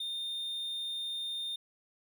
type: tone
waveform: triangle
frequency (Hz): 3636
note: A#7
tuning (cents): -44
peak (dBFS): -33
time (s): 0-1.56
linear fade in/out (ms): 5
effects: none